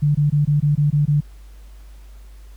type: tone bursts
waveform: sine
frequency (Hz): 146.83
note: D3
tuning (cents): 0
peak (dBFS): -13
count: 8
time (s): 0.02-1.207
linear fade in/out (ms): 10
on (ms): 130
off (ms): 21
effects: added 50 Hz sine -38 dBFS peak until 2.56 s + pink hiss -55 dBFS RMS until 2.56 s